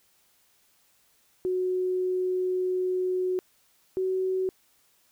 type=tone pair in turn; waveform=sine; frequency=367.9 / 375 Hz; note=F#4 / F#4; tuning=-10 / +23 cents; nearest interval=unison; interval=33 cents; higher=second; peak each=-24 dBFS; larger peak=neither; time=1.45-3.39 / 3.97-4.49 s; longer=first; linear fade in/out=0 ms; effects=white hiss -65 dBFS RMS until 5.11 s